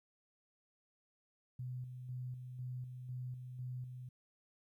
sine tone with tremolo, 126 Hz, B2, 35 cents sharp, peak -40 dBFS, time 1.59-4.09 s, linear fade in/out 5 ms, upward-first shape square, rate 2 Hz, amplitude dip 45%, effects 13-bit

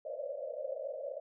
white band-pass noise, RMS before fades -40 dBFS, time 0.05-1.2 s, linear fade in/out 5 ms, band 520 to 610 Hz, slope 96 dB/octave, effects none

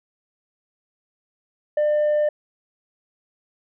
sine tone, 599 Hz, D5, 34 cents sharp, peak -14 dBFS, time 1.77-2.29 s, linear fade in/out 5 ms, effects tanh soft clip ceiling -16 dBFS

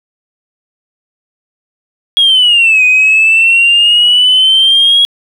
sine exponential two-way sweep, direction down then up, 3322 to 2489 to 3322 Hz, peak -3 dBFS, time 2.17-5.05 s, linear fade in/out 0 ms, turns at 2.84 s, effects tanh soft clip ceiling -1 dBFS + 7-bit

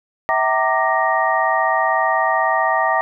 sine tone cluster, 650 / 766 / 921 / 1179 / 1872 Hz, E5 / G5 / A#5 / D6 / A#6, -24 / -40 / -21 / +6 / +7 cents, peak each -21 dBFS, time 0.29-3.01 s, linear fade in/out 0 ms, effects none

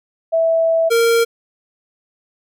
sine / square tone pair in turn, 656 / 462.8 Hz, E5 / A#4, -9 / -13 cents, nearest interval tritone, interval 604 cents, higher first, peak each -12 dBFS, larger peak neither, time 0.32-0.9 / 0.9-1.25 s, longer first, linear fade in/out 20 ms, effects none

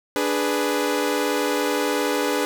sawtooth chord, G# diminished, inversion second, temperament equal, 293.7 / 415.3 / 493.9 Hz, D4 / G#4 / B4, 0 / 0 / 0 cents, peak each -21 dBFS, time 0.16-2.45 s, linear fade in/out 0 ms, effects none

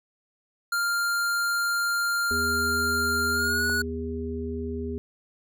square tone with pitch glide, 1396.9 to 1462.1 Hz, F6 to F#6, 0 to -21 cents, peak -24 dBFS, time 0.72-3.82 s, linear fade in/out 5 ms, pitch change +79 cents, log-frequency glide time 3.32-3.64 s
harmonic tone, 81 Hz, E2, 30 cents flat, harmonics 1 / 3 / 5, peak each -33 / -33 / -33 dBFS, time 2.31-4.98 s, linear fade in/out 0 ms
click, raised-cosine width 1 ms, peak -24 dBFS, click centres 3.697 s
effects none

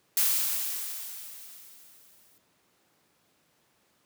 blue noise with exponential decay, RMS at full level -23 dBFS, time 0.17-2.38 s, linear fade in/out 1 ms, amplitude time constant 480 ms, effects pink hiss -68 dBFS RMS until 4.05 s + high-pass 150 Hz 12 dB/octave

